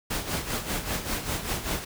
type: noise with tremolo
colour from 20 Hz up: pink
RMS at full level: -28 dBFS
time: 0.1-1.85 s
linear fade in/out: 10 ms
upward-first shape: sine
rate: 5.1 Hz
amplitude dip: 65%
effects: none